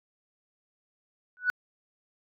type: tone with exponential growth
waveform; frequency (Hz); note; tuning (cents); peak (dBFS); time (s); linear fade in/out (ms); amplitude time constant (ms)
sine; 1480; F#6; 0; -17; 1.37-1.5; 0; 27
effects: tanh soft clip ceiling -17 dBFS